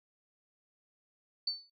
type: tone with exponential decay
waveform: sine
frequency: 4502 Hz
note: C#8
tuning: 26 cents sharp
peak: -27 dBFS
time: 1.47-1.7 s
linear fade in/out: 5 ms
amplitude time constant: 48 ms
effects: noise-tail reverb RT60 0.1 s tail -26 dB re dry

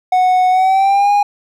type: tone with pitch glide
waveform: triangle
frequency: 737 to 817.8 Hz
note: F#5 to G#5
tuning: -7 to -27 cents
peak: -7 dBFS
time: 0.12-1.23 s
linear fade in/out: 5 ms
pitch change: +180 cents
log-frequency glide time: 0.5-1.11 s
effects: none

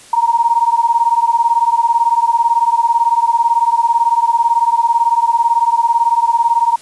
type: beating tone pair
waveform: sine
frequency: 925 / 943 Hz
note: A#5 / A#5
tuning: -14 / +20 cents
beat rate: 18 Hz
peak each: -13 dBFS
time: 0.13-6.76 s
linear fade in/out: 5 ms
effects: white hiss -40 dBFS RMS until 6.81 s + resampled to 24000 Hz

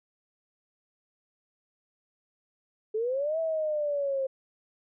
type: linear two-way sweep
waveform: sine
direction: up then down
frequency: 421.4 to 656 to 528 Hz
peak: -26 dBFS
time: 2.94-4.27 s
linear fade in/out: 10 ms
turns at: 3.39 s
effects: none

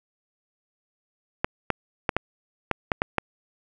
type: clicks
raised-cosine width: 0.5 ms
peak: -6 dBFS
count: 8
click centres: 1.445 / 1.703 / 2.092 / 2.166 / 2.713 / 2.918 / 3.019 / 3.183 s
effects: none

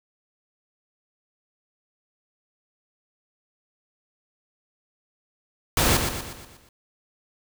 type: noise with echo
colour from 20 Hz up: pink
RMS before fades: -20 dBFS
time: 5.77-5.97 s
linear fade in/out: 2 ms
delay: 120 ms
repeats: 6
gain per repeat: -6 dB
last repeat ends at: 6.69 s
effects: none

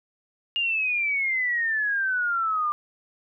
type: exponential sweep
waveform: sine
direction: down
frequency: 2845 to 1189 Hz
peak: -22 dBFS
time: 0.56-2.72 s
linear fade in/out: 0 ms
effects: none

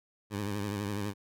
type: tone with vibrato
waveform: 15% pulse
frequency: 102.1 Hz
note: G#2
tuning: 29 cents flat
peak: -26 dBFS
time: 0.3-1.14 s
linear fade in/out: 50 ms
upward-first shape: triangle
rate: 12 Hz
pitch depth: 85 cents each way
effects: none

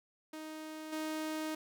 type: tone with level steps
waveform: sawtooth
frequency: 312.1 Hz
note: D#4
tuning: 5 cents sharp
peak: -39 / -32 dBFS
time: 0.33-1.55 s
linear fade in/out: 5 ms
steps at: 0.92 s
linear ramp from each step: 10 ms
effects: none

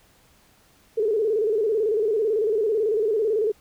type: tone with vibrato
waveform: sine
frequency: 430.9 Hz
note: A4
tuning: 36 cents flat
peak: -19 dBFS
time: 0.97-3.52 s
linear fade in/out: 10 ms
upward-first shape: square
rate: 18 Hz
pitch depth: 82 cents each way
effects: pink hiss -58 dBFS RMS until 3.6 s

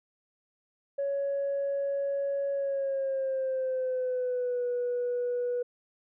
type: tone with pitch glide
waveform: sine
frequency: 558 to 488.6 Hz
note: C#5 to B4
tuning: +11 to -19 cents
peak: -26 dBFS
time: 0.98-5.63 s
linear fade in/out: 10 ms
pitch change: -230 cents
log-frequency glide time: 2.52-4.65 s
effects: tanh soft clip ceiling -24 dBFS

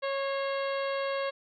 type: harmonic tone with a mistuned harmonic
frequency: 549 Hz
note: C#5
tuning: 17 cents flat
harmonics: 1 / 2 / 3 / 4 / 5 / 6 / 7 / 8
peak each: -30 / -36 / -40 / -42 / -44 / -46 / -47 / -48 dBFS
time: 0.02-1.31 s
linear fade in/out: 20 ms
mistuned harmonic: 4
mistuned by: -51 cents
effects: none

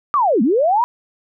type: linear two-way sweep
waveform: sine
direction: down then up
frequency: 1221 to 200 to 992 Hz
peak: -12 dBFS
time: 0.14-0.84 s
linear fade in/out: 0 ms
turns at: 0.42 s
effects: none

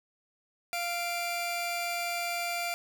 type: tone pair together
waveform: sawtooth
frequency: 695 / 2361 Hz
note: F5 / D7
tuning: -9 / +9 cents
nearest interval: octave + major sixth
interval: 2118 cents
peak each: -29 / -31 dBFS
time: 0.73-2.74 s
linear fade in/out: 0 ms
effects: none

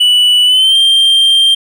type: tone with pitch glide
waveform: triangle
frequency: 2960 to 3172 Hz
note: F#7 to G7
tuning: 0 to +20 cents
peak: -4 dBFS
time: 0-1.55 s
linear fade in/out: 10 ms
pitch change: +120 cents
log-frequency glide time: 0.45-0.77 s
effects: none

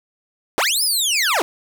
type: linear two-way sweep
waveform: 20% pulse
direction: up then down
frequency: 262.9 to 5280 to 278.8 Hz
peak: -11 dBFS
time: 0.58-1.42 s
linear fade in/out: 0 ms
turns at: 0.83 s
effects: none

